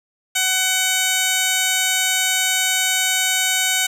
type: tone with band-pass filter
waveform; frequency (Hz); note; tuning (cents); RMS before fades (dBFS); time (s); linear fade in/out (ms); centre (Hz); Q
15% pulse; 750; F#5; +23; -19; 0.35-3.87; 10; 6500; 0.79
effects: 7-bit